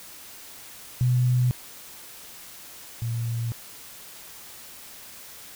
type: tone pair in turn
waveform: sine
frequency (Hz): 124.8 / 116.29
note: B2 / A#2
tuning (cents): +19 / -4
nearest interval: minor second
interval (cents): 123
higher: first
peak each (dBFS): -18 / -25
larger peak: first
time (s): 1.01-1.51 / 3.02-3.52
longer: neither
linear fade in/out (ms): 0
effects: white hiss -44 dBFS RMS until 5.55 s